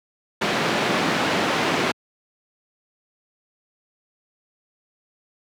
pink band-pass noise, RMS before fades -22 dBFS, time 0.41-1.92 s, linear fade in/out 10 ms, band 200 to 3400 Hz, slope 12 dB/octave, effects high-pass 100 Hz 12 dB/octave

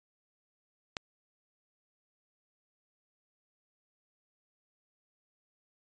click, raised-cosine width 0.2 ms, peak -16 dBFS, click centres 0.968 s, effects resampled to 16000 Hz

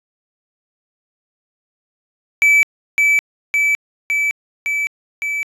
triangle tone with echo, 2307 Hz, D7, 31 cents flat, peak -7 dBFS, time 2.42-2.63 s, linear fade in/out 0 ms, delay 560 ms, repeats 5, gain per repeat -2 dB, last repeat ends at 5.43 s, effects resampled to 32000 Hz

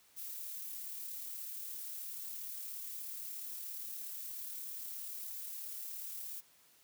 violet noise with amplitude modulation, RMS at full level -43 dBFS, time 0.16-6.41 s, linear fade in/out 20 ms, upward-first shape sine, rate 36.9 Hz, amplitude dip 25%, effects white hiss -66 dBFS RMS until 6.83 s + high-pass 60 Hz 12 dB/octave

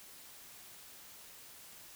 silence, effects white hiss -54 dBFS RMS until 1.95 s

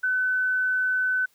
sine tone, 1510 Hz, F#6, 35 cents sharp, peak -21 dBFS, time 0.03-1.26 s, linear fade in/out 10 ms, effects white hiss -64 dBFS RMS until 1.34 s

